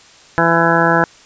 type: harmonic tone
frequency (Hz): 167.3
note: E3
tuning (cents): +26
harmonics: 1 / 2 / 3 / 4 / 5 / 6 / 8 / 9 / 10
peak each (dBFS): -19 / -19 / -19 / -19 / -19 / -19 / -19 / -19 / -19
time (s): 0.38-1.04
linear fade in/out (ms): 0
effects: white hiss -44 dBFS RMS until 1.25 s + resampled to 16000 Hz